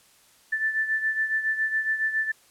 sine beating tone pair, 1760 / 1767.2 Hz, A6 / A6, 0 / +7 cents, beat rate 7.2 Hz, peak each -24 / -30 dBFS, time 0.52-2.32 s, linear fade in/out 10 ms, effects white hiss -58 dBFS RMS until 2.5 s + low-pass 12000 Hz 12 dB/octave

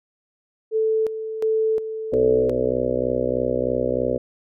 sine tone with tremolo, 440 Hz, A4, in tune, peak -17 dBFS, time 0.71-2.73 s, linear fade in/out 50 ms, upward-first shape square, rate 1.4 Hz, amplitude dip 65%
harmonic tone, 63.2 Hz, B1, 41 cents sharp, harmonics 1 / 2 / 4 / 5 / 6 / 7 / 8 / 9 / 10, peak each -36 / -33 / -28 / -34 / -28 / -28 / -24 / -26 / -35 dBFS, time 2.12-4.18 s, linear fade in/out 10 ms
effects none

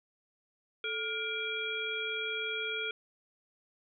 harmonic tone with a mistuned harmonic, 471.7 Hz, A#4, 20 cents sharp, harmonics 1 / 3 / 5 / 7, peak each -40 / -38 / -37 / -38 dBFS, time 0.84-2.91 s, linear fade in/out 2 ms, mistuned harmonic 1, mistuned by -130 cents, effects none

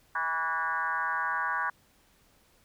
sine tone with frequency modulation, 1304 Hz, E6, 19 cents flat, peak -27 dBFS, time 0.15-1.7 s, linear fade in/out 5 ms, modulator 164 Hz, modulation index 2.5, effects pink hiss -64 dBFS RMS until 2.64 s

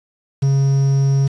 triangle tone with quantisation, 137.4 Hz, C#3, 15 cents flat, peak -10 dBFS, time 0.42-1.28 s, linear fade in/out 10 ms, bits 6, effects resampled to 22050 Hz

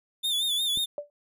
45% pulse tone with vibrato, 3545 Hz, A7, 12 cents sharp, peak -24 dBFS, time 0.23-0.86 s, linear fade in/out 20 ms, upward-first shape sine, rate 5.6 Hz, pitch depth 77 cents each way
click, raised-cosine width 3 ms, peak -29 dBFS, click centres 0.774 s
sine tone with exponential decay, 584 Hz, D5, 10 cents flat, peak -26 dBFS, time 0.98-1.1 s, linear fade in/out 1 ms, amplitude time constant 25 ms
effects none

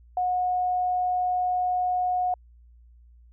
sine tone, 727 Hz, F#5, 31 cents flat, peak -22 dBFS, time 0.17-2.34 s, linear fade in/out 2 ms, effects added 59 Hz sine -50 dBFS peak until 3.32 s

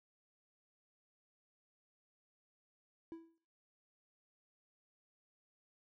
triangle tone with exponential decay, 329.6 Hz, E4, in tune, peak -40 dBFS, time 3.12-3.38 s, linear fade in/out 0 ms, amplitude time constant 55 ms, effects noise-tail reverb RT60 0.4 s tail -17 dB re dry

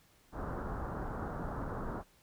pink low-pass noise, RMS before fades -39 dBFS, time 0.32-2.04 s, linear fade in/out 50 ms, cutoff 1500 Hz, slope 48 dB/octave, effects pink hiss -66 dBFS RMS until 2.22 s

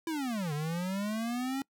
square linear two-way sweep, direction down then up, 336.1 to 144 to 275.4 Hz, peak -32 dBFS, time 0.07-1.62 s, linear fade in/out 2 ms, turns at 0.53 s, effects noise-tail reverb RT60 0.1 s tail -24 dB re dry

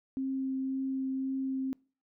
sine tone with vibrato, 265.6 Hz, C4, 26 cents sharp, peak -30 dBFS, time 0.17-1.73 s, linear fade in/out 0 ms, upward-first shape triangle, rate 1.9 Hz, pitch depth 9 cents each way, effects noise-tail reverb RT60 0.4 s tail -26 dB re dry

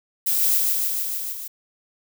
violet noise with echo, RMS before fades -21 dBFS, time 0.26-0.58 s, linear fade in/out 10 ms, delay 150 ms, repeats 6, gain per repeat -2 dB, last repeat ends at 1.48 s, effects none

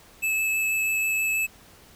square tone with vibrato, 2607 Hz, E7, 20 cents flat, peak -23 dBFS, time 0.22-1.47 s, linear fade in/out 20 ms, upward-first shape sine, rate 6.2 Hz, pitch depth 8 cents each way, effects pink hiss -52 dBFS RMS until 1.95 s

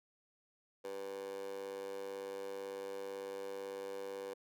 15% pulse tone with high-pass filter, 98 Hz, G2, in tune, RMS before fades -44 dBFS, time 0.84-4.34 s, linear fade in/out 10 ms, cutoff 500 Hz, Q 6.6, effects none

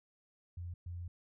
sine tone bursts at uneven times, 87.31 Hz, F2, in tune, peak -40 dBFS, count 2, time 0.57-0.74 / 0.86-1.08 s, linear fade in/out 5 ms, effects none

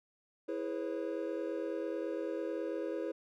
triangle chord, C# minor seventh, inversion first, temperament equal with one note detuned, 329.6 / 415.3 / 493.9 / 543 Hz, E4 / G#4 / B4 / C#5, 0 / 0 / 0 / -36 cents, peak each -37 / -39 / -39 / -39 dBFS, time 0.48-3.12 s, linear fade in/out 10 ms, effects none

